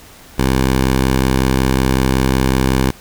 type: tone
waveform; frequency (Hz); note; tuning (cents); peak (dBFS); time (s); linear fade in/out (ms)
10% pulse; 65.41; C2; 0; -4; 0.38-2.91; 10
effects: pink hiss -41 dBFS RMS until 3 s